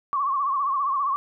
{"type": "tone with vibrato", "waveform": "sine", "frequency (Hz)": 1108.7, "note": "C#6", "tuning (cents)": 0, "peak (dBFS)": -21, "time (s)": [0.13, 1.16], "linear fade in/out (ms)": 0, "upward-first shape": "triangle", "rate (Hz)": 15, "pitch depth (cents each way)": 110, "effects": []}